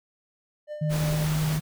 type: tone with tremolo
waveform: triangle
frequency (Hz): 599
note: D5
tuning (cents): +34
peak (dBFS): -29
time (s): 0.67-1.27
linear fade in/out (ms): 50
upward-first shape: triangle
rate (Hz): 5.4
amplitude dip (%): 60
type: tone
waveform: sine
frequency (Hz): 154.4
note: D#3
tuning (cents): -13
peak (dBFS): -23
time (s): 0.81-1.6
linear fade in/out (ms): 10
type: noise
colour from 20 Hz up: pink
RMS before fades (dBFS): -33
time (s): 0.89-1.61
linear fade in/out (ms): 50
effects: none